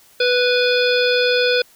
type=harmonic tone with a mistuned harmonic; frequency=493.9 Hz; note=B4; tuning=in tune; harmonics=1 / 3 / 5 / 7 / 9 / 10; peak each=-16 / -21 / -23 / -24 / -26 / -26 dBFS; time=0.2-1.62 s; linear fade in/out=5 ms; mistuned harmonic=9; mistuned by=-62 cents; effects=white hiss -51 dBFS RMS until 1.75 s